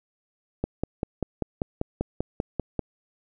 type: click train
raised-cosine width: 2 ms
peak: -12 dBFS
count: 12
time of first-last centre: 0.64-2.793 s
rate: 5.11 Hz
effects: none